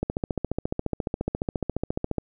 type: click train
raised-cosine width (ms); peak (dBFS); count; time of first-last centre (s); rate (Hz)
2; -12; 32; 0.03-2.183; 14.4
effects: none